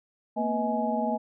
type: tone cluster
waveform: sine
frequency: 229.7 / 250.4 / 489.6 / 635 / 838 Hz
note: A#3 / B3 / B4 / D#5 / G#5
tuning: -25 / +24 / -15 / +35 / +15 cents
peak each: -29 / -35 / -36 / -30 / -30 dBFS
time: 0.36-1.18 s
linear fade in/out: 20 ms
effects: none